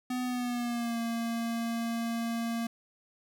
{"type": "tone with pitch glide", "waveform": "square", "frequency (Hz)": [250.7, 231.2], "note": ["B3", "A#3"], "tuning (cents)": [26, -14], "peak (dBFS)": -31, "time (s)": [0.1, 2.67], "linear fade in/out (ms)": 5, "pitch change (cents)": -140, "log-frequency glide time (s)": [0.24, 0.99], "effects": ["12-bit"]}